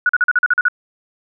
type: tone bursts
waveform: sine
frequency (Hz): 1464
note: F#6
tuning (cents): -19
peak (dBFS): -10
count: 9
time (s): 0.06-0.684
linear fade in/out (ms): 2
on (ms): 32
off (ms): 42
effects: none